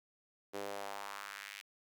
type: tone with high-pass filter sweep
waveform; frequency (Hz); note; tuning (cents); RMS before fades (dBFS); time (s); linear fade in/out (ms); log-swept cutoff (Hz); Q
sawtooth; 100.4; G2; +42; -45; 0.53-1.62; 20; 400 to 2400; 2
effects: none